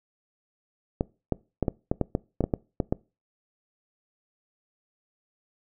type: clicks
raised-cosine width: 2 ms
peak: -10 dBFS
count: 12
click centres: 1.009 / 1.323 / 1.627 / 1.682 / 1.915 / 2.013 / 2.151 / 2.407 / 2.44 / 2.538 / 2.802 / 2.925 s
effects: noise-tail reverb RT60 0.3 s tail -23 dB re dry